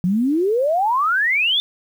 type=exponential sweep; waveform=sine; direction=up; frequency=171.8 to 3600 Hz; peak=-15 dBFS; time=0.04-1.6 s; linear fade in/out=0 ms; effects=8-bit